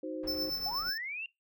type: chord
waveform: sine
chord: C diminished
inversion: first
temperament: equal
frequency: 311.1 / 370 / 523.3 Hz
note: Eb4 / Gb4 / C5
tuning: 0 / 0 / 0 cents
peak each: -38 / -42 / -40 dBFS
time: 0.03-0.5 s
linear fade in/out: 5 ms
type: low-pass noise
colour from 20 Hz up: pink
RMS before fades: -49 dBFS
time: 0.23-0.9 s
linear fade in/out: 5 ms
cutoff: 1600 Hz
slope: 12 dB/octave
type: tone with tremolo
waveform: square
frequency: 5290 Hz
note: E8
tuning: 5 cents sharp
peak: -31 dBFS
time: 0.27-0.98 s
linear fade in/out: 10 ms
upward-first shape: triangle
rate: 8.4 Hz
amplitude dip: 65%
type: linear sweep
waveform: sine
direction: up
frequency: 723 to 2795 Hz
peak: -36 dBFS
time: 0.66-1.26 s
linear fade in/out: 2 ms
effects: noise-tail reverb RT60 0.2 s tail -22 dB re dry